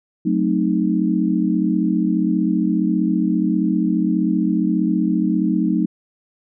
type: chord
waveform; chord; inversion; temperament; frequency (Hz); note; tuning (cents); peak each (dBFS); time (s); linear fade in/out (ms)
sine; F# diminished seventh; none; equal; 185 / 220 / 261.6 / 311.1; F#3 / A3 / C4 / Eb4; 0 / 0 / 0 / 0; -20 / -21 / -24 / -20; 0.25-5.86; 10
effects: none